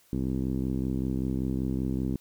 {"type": "tone with low-pass filter", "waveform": "10% pulse", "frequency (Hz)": 65.2, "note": "C2", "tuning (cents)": -5, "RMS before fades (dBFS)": -29, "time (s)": [0.13, 2.16], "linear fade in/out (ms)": 0, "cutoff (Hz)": 280, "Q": 1.6, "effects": ["white hiss -62 dBFS RMS until 2.2 s"]}